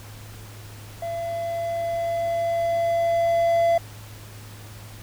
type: tone with level ramp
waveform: triangle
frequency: 676 Hz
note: E5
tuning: 43 cents sharp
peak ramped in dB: -25 to -14 dBFS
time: 1.02-3.78 s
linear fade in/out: 5 ms
effects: added 105 Hz sine -40 dBFS peak until 5.02 s + pink hiss -45 dBFS RMS until 5.02 s